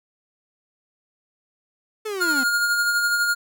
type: linear sweep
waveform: 45% pulse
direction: down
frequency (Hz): 442.9 to 246.9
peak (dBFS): -26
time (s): 2.05-2.44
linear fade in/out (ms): 10
type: tone with tremolo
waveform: square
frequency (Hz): 1420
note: F6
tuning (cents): +28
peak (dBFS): -18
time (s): 2.2-3.35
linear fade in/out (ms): 20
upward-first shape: sine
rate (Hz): 12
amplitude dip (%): 35
effects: none